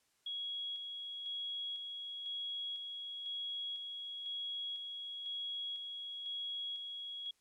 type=tone with tremolo; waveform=sine; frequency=3322 Hz; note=G#7; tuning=in tune; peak=-38 dBFS; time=0.26-7.31 s; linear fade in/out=5 ms; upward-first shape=square; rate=1 Hz; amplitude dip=35%; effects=white hiss -75 dBFS RMS until 7.4 s + low-pass 10000 Hz 12 dB/octave